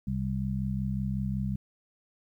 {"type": "harmonic tone", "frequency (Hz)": 65.41, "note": "C2", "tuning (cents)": 0, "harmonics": [1, 2, 3], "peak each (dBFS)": [-35, -32, -31], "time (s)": [0.07, 1.56], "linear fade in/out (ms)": 5, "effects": ["11-bit"]}